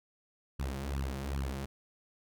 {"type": "tone with flanger", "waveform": "sawtooth", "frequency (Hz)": 68, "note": "C#2", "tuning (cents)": -33, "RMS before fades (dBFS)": -36, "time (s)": [0.59, 1.66], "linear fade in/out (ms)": 10, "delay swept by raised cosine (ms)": [0.67, 5.77], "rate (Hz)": 2.5, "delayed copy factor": 0.95, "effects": []}